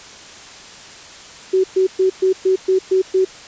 sine tone bursts, 377 Hz, F#4, 32 cents sharp, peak -11 dBFS, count 8, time 1.53-3.25 s, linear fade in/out 10 ms, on 110 ms, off 120 ms, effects white hiss -38 dBFS RMS until 3.47 s + resampled to 16000 Hz

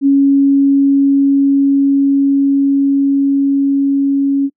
sine tone with level ramp, 277.2 Hz, C#4, in tune, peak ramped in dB -6 to -10 dBFS, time 0.01-4.5 s, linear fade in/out 50 ms, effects noise-tail reverb RT60 0.1 s tail -25 dB re dry

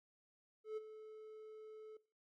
triangle tone with ADSR envelope, 433.8 Hz, A4, 25 cents flat, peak -37 dBFS, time 0.64-1.97 s, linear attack 130 ms, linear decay 22 ms, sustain -13 dB, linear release 4 ms, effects noise-tail reverb RT60 0.4 s tail -19 dB re dry + AAC 64 kbps

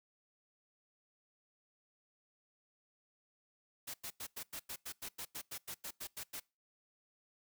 white noise bursts, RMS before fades -44 dBFS, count 16, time 3.87-6.401 s, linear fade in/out 10 ms, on 71 ms, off 93 ms, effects noise-tail reverb RT60 0.3 s tail -25 dB re dry

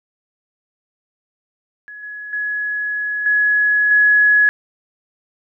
sine tone with level steps, 1686 Hz, G#6, 26 cents sharp, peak -32 / -28 / -19 / -12 / -9 dBFS, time 1.88-4.49 s, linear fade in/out 0 ms, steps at 2.03 / 2.33 / 3.26 / 3.91 s, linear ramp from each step 2 ms, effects none

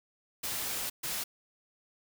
white noise bursts at uneven times, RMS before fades -35 dBFS, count 2, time 0.43-0.9 / 1.03-1.24 s, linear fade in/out 10 ms, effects none

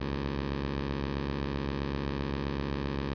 10% pulse beating tone pair, 69.3 / 77 Hz, C#2 / D#2, 0 / -17 cents, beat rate 7.7 Hz, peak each -23 / -31 dBFS, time 0-3.14 s, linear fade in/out 10 ms, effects resampled to 11025 Hz

